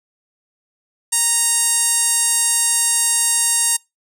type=tone with band-pass filter; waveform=sawtooth; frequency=932.3 Hz; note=A#5; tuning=in tune; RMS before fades=-17 dBFS; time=1.12-3.77 s; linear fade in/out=10 ms; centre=8800 Hz; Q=3.7; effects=noise-tail reverb RT60 0.2 s tail -24 dB re dry